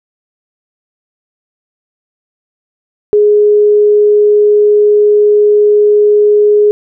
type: tone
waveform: sine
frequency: 417.2 Hz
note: G#4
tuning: 8 cents sharp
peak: -4 dBFS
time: 3.13-6.71 s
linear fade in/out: 0 ms
effects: none

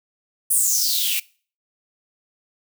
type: noise with high-pass filter sweep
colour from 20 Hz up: blue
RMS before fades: -20 dBFS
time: 0.5-1.2 s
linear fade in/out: 10 ms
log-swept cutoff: 10000 to 2400 Hz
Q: 6.2
effects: noise-tail reverb RT60 0.4 s tail -22 dB re dry

